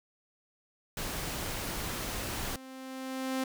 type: noise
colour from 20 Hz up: pink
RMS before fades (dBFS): -36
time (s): 0.97-2.56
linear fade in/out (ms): 2
type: tone with exponential growth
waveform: sawtooth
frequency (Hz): 262.3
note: C4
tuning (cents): +4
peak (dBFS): -25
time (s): 1.5-3.44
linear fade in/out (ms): 5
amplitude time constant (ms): 420
effects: none